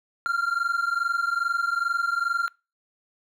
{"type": "tone pair together", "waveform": "triangle", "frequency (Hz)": [1374.5, 1396.9], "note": ["F6", "F6"], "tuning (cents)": [-28, 0], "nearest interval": "unison", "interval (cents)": 28, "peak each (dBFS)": -24, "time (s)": [0.26, 2.48], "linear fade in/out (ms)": 0, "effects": ["noise-tail reverb RT60 0.3 s tail -26 dB re dry"]}